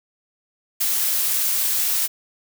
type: noise with ADSR envelope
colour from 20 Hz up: blue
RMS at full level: -18 dBFS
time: 0.8-2.08 s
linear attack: 16 ms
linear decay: 9 ms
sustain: -3 dB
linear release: 26 ms
effects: none